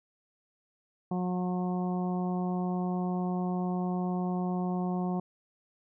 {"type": "harmonic tone", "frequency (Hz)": 180.9, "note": "F#3", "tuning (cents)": -39, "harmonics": [1, 2, 3, 4, 5, 6], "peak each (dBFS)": [-29, -37, -45, -38, -44, -46], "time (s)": [1.11, 5.2], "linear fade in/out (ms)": 5, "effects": []}